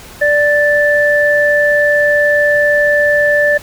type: tone pair together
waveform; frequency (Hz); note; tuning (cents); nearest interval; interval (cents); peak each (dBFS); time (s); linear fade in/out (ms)
sine; 587.3 / 1759.9; D5 / A6; 0 / 0; octave + perfect fifth; 1900; -11; 0.21-3.58; 10
effects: pink hiss -35 dBFS RMS until 3.62 s